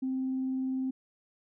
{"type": "tone with vibrato", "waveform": "sine", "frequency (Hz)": 261.6, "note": "C4", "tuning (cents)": 0, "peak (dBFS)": -28, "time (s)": [0.02, 0.91], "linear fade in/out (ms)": 10, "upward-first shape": "triangle", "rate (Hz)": 20, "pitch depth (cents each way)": 15, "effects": ["tanh soft clip ceiling -24 dBFS"]}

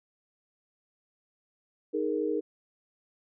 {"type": "chord", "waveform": "sine", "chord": "D# suspended fourth", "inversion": "none", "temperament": "just", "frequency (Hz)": [311.1, 414.8, 466.7], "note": ["D#4", "G#4", "A#4"], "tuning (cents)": [0, -2, 2], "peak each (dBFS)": -31, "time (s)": [1.93, 2.41], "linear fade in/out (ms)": 20, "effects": []}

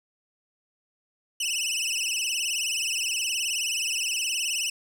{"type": "tone with vibrato", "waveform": "20% pulse", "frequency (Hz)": 2780, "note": "F7", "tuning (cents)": -9, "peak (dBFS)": -20, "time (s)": [1.4, 4.7], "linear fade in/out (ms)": 5, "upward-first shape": "sine", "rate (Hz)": 19, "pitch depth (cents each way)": 140, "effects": []}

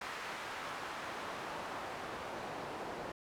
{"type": "noise with band-pass filter sweep", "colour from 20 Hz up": "pink", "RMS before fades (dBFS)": -43, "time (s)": [0.01, 3.12], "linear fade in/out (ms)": 5, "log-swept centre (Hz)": [1400, 650], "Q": 0.85, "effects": []}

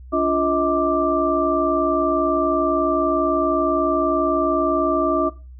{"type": "tone cluster", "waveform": "sine", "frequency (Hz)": [288.1, 348.1, 635, 1177], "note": ["D4", "F4", "D#5", "D6"], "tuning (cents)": [-33, -6, 35, 3], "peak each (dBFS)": -22, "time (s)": [0.12, 5.3], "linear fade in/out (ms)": 20, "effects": ["noise-tail reverb RT60 0.3 s tail -18 dB re dry", "added 63 Hz sine -37 dBFS peak until 5.59 s"]}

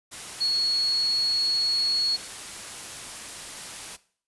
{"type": "tone in noise", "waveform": "sine", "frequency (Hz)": 4347, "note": "C#8", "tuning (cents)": -35, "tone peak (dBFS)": -21, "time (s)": [0.4, 2.17], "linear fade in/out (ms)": 20, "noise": "white", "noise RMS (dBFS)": -38, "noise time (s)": [0.11, 3.97], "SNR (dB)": 14, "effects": ["noise-tail reverb RT60 0.5 s tail -18 dB re dry", "resampled to 24000 Hz"]}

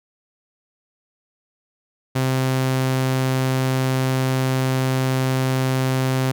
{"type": "tone", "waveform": "sawtooth", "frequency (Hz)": 130.81, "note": "C3", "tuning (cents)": 0, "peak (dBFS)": -14, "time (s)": [2.15, 6.32], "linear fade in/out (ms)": 10, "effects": []}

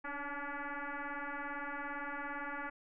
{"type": "tone with frequency modulation", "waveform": "sine", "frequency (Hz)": 277.2, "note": "C#4", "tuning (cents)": 0, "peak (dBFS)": -38, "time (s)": [0.04, 2.7], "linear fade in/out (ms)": 10, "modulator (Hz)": 286, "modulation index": 6.2, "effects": []}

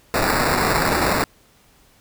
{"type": "noise with sample-and-hold", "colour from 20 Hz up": "violet", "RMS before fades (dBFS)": -19, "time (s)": [0.14, 1.24], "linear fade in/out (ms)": 0, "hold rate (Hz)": 3150, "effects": ["pink hiss -55 dBFS RMS until 2 s"]}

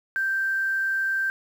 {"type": "tone with quantisation", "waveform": "sine", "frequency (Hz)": 1568, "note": "G6", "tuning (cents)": 0, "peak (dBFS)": -22, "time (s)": [0.16, 1.3], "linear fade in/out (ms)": 0, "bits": 8, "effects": []}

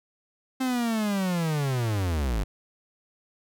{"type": "linear sweep", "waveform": "45% pulse", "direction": "down", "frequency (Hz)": [263.5, 45.54], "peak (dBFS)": -24, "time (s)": [0.6, 2.44], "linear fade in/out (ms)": 10, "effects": []}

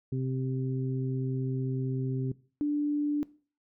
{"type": "harmonic tone", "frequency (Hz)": 130.81, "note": "C3", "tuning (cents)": 0, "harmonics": [1, 2, 3], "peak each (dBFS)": [-29, -35, -39], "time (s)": [0.12, 2.32], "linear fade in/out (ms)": 5}
{"type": "tone", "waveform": "sine", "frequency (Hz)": 293.7, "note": "D4", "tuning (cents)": 0, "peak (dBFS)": -25, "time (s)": [2.61, 3.23], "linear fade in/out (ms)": 0}
{"effects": ["noise-tail reverb RT60 0.4 s tail -20 dB re dry"]}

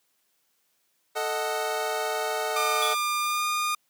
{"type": "chord", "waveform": "25% pulse", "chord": "D# diminished", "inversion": "second", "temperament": "equal", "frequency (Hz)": [440, 622.3, 740], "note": ["A4", "D#5", "F#5"], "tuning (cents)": [0, 0, 0], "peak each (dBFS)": [-27, -27, -28], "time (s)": [1.15, 2.95], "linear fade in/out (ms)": 20}
{"type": "tone with pitch glide", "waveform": "sawtooth", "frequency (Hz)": [1200, 1217.5], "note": ["D6", "D#6"], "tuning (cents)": [37, -38], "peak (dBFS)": -21, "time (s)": [2.56, 3.75], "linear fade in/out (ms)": 5, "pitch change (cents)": 25, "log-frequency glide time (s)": [3.2, 3.46]}
{"type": "tone with exponential decay", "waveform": "square", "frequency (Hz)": 3439, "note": "A7", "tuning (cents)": -40, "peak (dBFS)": -26, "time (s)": [2.82, 3.16], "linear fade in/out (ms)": 5, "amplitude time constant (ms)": 72}
{"effects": ["white hiss -71 dBFS RMS until 3.89 s", "high-pass 150 Hz 12 dB/octave"]}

